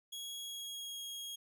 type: tone with pitch glide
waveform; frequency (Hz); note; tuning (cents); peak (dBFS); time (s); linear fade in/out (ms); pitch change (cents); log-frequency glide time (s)
sawtooth; 3322 to 3278; G#7 to G#7; 0 to -23; -39; 0.12-1.36; 10; -23; 0.4-1.02
effects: none